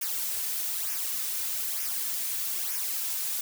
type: noise with flanger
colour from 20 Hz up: blue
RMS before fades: -31 dBFS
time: 0.01-3.41 s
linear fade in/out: 5 ms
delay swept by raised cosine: 0.24 to 3.64 ms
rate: 1.1 Hz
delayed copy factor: -0.65
effects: none